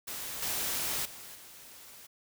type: noise with level steps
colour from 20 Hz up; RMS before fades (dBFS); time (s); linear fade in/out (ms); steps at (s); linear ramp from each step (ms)
white; -39 / -33 / -47 / -51; 0.07-2.07; 10; 0.42 / 1.05 / 1.35; 5
effects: none